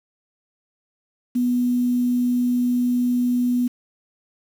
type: tone with quantisation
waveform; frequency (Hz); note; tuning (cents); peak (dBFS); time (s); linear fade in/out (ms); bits
sine; 245.7; B3; -9; -17; 1.35-3.68; 10; 7
effects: none